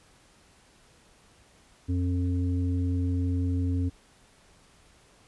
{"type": "harmonic tone", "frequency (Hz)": 89.4, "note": "F2", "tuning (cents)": 41, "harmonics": [1, 3, 5], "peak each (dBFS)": [-25, -30, -44], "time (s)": [1.88, 3.9], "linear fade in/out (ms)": 20, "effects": ["pink hiss -59 dBFS RMS until 5.27 s", "resampled to 24000 Hz"]}